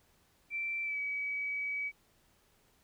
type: tone with pitch glide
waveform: sine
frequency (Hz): 2342 to 2277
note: D7 to C#7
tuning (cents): -5 to +46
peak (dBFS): -33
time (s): 0.5-1.92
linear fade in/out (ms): 50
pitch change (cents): -49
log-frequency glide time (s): 0.83-0.99
effects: pink hiss -69 dBFS RMS until 2.83 s